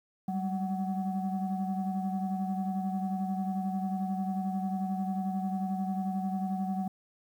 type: tone cluster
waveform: sine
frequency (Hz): 191 / 202.2 / 747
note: G3 / G#3 / F#5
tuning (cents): -45 / -46 / +16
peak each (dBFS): -30 / -37 / -35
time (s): 0.28-6.88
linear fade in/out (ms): 5
effects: tanh soft clip ceiling -23 dBFS + 10-bit